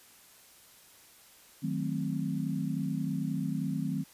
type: chord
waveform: sine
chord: D# diminished seventh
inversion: none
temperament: equal with one note detuned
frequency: 155.56 / 185 / 218.1 / 261.6 Hz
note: D#3 / F#3 / A3 / C4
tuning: 0 / 0 / -15 / 0 cents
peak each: -34 / -35 / -37 / -35 dBFS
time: 1.62-4.04 s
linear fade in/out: 20 ms
effects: white hiss -57 dBFS RMS until 4.13 s + resampled to 32000 Hz